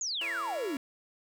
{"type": "exponential sweep", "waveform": "sine", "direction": "down", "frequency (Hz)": [7040, 255.1], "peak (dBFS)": -31, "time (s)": [0.01, 0.77], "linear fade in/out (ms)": 2}
{"type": "chord", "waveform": "10% pulse", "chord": "A# diminished", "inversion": "second", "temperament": "just", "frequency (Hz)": [335.6, 466.2, 559.4], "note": ["E4", "A#4", "C#5"], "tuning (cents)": [31, 0, 16], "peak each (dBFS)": [-35, -39, -37], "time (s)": [0.21, 0.77], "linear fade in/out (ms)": 2}
{"effects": []}